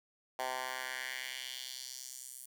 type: tone with high-pass filter sweep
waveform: 10% pulse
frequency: 128.9 Hz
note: C3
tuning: 26 cents flat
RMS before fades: -42 dBFS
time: 0.39-2.46 s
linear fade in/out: 2 ms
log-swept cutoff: 780 to 9800 Hz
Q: 1.9
effects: none